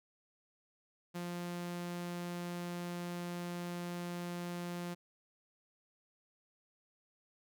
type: tone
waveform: sawtooth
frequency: 174.9 Hz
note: F3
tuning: 3 cents sharp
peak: -35 dBFS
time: 1.14-4.95 s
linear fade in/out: 20 ms
effects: none